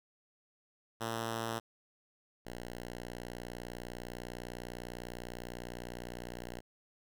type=tone pair in turn; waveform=5% pulse; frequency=113.9 / 59.95 Hz; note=A#2 / A#1; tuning=-40 / +49 cents; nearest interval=major seventh; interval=1111 cents; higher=first; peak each=-24 / -31 dBFS; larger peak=first; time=1-1.6 / 2.45-6.61 s; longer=second; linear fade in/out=20 ms; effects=none